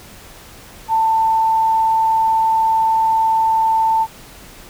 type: tone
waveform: sine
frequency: 891 Hz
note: A5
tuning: 22 cents sharp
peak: -12 dBFS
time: 0.88-4.07 s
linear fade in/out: 50 ms
effects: pink hiss -40 dBFS RMS until 4.69 s